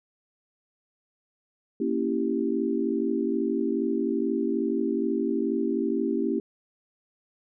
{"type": "chord", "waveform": "sine", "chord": "A# diminished seventh", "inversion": "none", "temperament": "equal", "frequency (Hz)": [233.1, 277.2, 329.6, 392], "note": ["A#3", "C#4", "E4", "G4"], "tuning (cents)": [0, 0, 0, 0], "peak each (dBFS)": -29, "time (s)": [1.8, 6.4], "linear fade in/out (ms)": 5, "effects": []}